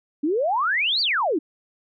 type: exponential two-way sweep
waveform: sine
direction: up then down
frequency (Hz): 277.2 to 4767 to 277.2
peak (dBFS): -19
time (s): 0.23-1.39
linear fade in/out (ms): 10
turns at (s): 1.01
effects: none